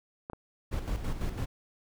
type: clicks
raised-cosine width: 1 ms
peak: -24 / -26 dBFS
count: 2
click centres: 0.299 / 0.333 s
type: noise with tremolo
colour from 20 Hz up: brown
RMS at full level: -31 dBFS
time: 0.71-1.46 s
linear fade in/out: 20 ms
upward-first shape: square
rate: 6 Hz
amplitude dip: 55%
effects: none